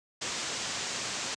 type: low-pass noise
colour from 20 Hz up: white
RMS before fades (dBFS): -35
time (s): 0.21-1.35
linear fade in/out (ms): 10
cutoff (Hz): 7700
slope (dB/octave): 48
effects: high-pass 100 Hz 12 dB/octave + resampled to 22050 Hz